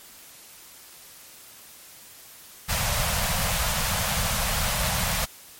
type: band-stop noise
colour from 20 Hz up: pink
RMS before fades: -25 dBFS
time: 2.68-5.26 s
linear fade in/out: 20 ms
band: 200 to 530 Hz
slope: 48 dB/octave
effects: white hiss -47 dBFS RMS until 5.59 s + MP3 64 kbps